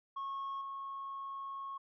sine tone with level steps, 1094 Hz, C#6, 23 cents flat, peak -35 / -39 dBFS, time 0.16-1.78 s, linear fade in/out 10 ms, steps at 0.61 s, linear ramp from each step 5 ms, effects tanh soft clip ceiling -36 dBFS

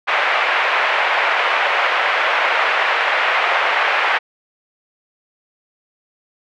white band-pass noise, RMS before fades -17 dBFS, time 0.07-4.19 s, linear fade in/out 20 ms, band 560 to 2400 Hz, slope 24 dB/octave, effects none

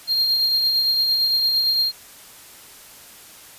triangle tone with tremolo, 4211 Hz, C8, 10 cents sharp, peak -14 dBFS, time 0.07-1.92 s, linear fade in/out 50 ms, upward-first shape triangle, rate 8.8 Hz, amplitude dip 35%, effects white hiss -44 dBFS RMS until 3.58 s + resampled to 32000 Hz

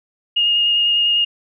sine tone with vibrato, 2847 Hz, F7, 33 cents sharp, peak -13 dBFS, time 0.36-1.25 s, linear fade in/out 10 ms, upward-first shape sine, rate 10 Hz, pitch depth 9 cents each way, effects none

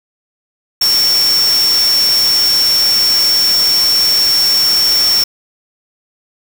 sine tone in noise, 5460 Hz, F8, 40 cents flat, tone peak -9 dBFS, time 0.81-5.24 s, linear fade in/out 5 ms, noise white, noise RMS -20 dBFS, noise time 0.81-5.24 s, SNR +8 dB, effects none

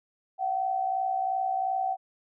sine tone pair together, 698.5 / 761.3 Hz, F5 / F#5, 0 / +49 cents, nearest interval minor second, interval 149 cents, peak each -33 / -26 dBFS, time 0.38-1.97 s, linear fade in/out 50 ms, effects none

